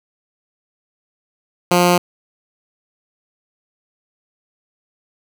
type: tone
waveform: 10% pulse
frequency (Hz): 176.8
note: F3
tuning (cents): +22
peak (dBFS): -3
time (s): 1.71-1.98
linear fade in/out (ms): 5
effects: none